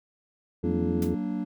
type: chord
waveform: triangle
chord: Gb augmented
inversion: none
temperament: equal with one note detuned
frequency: 187.04 / 233.1 / 293.7 Hz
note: Gb3 / Bb3 / D4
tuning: +19 / 0 / 0 cents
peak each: -30 dBFS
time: 0.63-1.45 s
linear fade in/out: 20 ms
type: harmonic tone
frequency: 86 Hz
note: F2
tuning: 26 cents flat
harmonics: 1 / 2 / 3 / 4 / 5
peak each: -32 / -32 / -32 / -32 / -32 dBFS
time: 0.63-1.15 s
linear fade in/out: 10 ms
type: noise with exponential decay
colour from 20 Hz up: white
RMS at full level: -37 dBFS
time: 1.02-1.15 s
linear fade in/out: 2 ms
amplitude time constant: 28 ms
effects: none